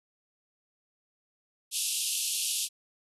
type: band-pass noise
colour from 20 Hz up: white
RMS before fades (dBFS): -31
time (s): 1.71-2.69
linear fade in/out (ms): 50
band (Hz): 2600 to 12000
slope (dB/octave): 96
effects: none